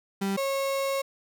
35% pulse tone pair in turn, 196 / 546.1 Hz, G3 / C#5, 0 / -26 cents, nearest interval octave + tritone, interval 1774 cents, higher second, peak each -24 dBFS, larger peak neither, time 0.21-0.37 / 0.37-1.02 s, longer second, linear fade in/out 10 ms, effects none

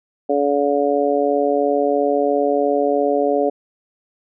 harmonic tone, 142.9 Hz, D3, 47 cents flat, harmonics 2 / 3 / 4 / 5, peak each -22 / -19 / -19 / -22 dBFS, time 0.29-3.5 s, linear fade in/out 10 ms, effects none

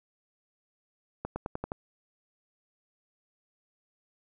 accelerating click train, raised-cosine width 1 ms, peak -19 dBFS, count 6, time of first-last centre 1.25-1.719 s, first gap 110 ms, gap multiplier 0.92, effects none

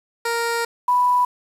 15% pulse / sine tone pair in turn, 466.2 / 987.8 Hz, A#4 / B5, 0 / 0 cents, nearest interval octave + minor second, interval 1300 cents, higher second, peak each -14 dBFS, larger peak neither, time 0.25-0.65 / 0.88-1.25 s, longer first, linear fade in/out 5 ms, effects resampled to 32000 Hz + 7-bit

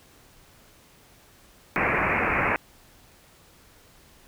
white low-pass noise, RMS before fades -24 dBFS, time 1.76-2.56 s, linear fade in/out 0 ms, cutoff 2500 Hz, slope 96 dB/octave, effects pink hiss -55 dBFS RMS until 4.27 s

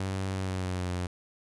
sawtooth tone with pitch glide, 95.7 to 89.81 Hz, G2 to F2, -41 to +49 cents, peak -26 dBFS, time 0-1.07 s, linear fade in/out 5 ms, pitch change -110 cents, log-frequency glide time 0.32-0.9 s, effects resampled to 24000 Hz

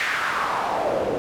pink noise with band-pass filter sweep, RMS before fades -24 dBFS, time 0-1.18 s, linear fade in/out 0 ms, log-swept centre 2000 to 440 Hz, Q 2.9, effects none

